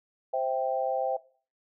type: chord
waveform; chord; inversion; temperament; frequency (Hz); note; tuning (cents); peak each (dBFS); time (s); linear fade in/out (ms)
sine; C major; none; equal with one note detuned; 523.3 / 656.6 / 784; C5 / E5 / G5; 0 / -7 / 0; -30; 0.33-1.17; 10
effects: noise-tail reverb RT60 0.4 s tail -19 dB re dry